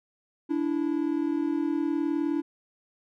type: tone pair together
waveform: triangle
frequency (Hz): 290.6 / 330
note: D4 / E4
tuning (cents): -18 / +2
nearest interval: major second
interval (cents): 220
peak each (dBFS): -25 / -26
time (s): 0.49-2.42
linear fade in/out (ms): 20
effects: none